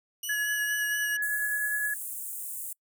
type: tone with vibrato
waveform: 10% pulse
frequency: 2918 Hz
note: F#7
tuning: 25 cents flat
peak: -25 dBFS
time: 0.23-1.17 s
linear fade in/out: 5 ms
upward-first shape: sine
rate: 4.3 Hz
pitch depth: 24 cents each way
type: tone with tremolo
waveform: sine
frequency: 1691 Hz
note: G#6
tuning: 31 cents sharp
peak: -25 dBFS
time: 0.29-1.94 s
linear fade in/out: 5 ms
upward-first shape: triangle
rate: 9.8 Hz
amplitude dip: 35%
type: high-pass noise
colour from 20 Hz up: pink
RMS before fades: -37 dBFS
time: 1.22-2.73 s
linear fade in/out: 5 ms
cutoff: 8000 Hz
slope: 48 dB/octave
effects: noise-tail reverb RT60 0.1 s tail -26 dB re dry